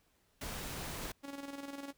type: noise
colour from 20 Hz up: pink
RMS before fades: -42 dBFS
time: 0.41-1.12 s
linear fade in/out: 5 ms
type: tone with tremolo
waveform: sawtooth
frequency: 279.6 Hz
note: C#4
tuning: 15 cents sharp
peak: -37 dBFS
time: 1.23-1.93 s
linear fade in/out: 20 ms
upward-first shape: square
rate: 20 Hz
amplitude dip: 55%
effects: pink hiss -73 dBFS RMS until 1.97 s